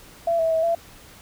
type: tone with pitch steps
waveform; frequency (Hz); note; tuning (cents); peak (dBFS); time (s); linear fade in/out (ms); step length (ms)
sine; 674 / 652 / 646 / 674; E5 / E5 / E5 / E5; +38 / -19 / -35 / +38; -18; 0.27-0.75; 5; 120
effects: pink hiss -47 dBFS RMS until 1.21 s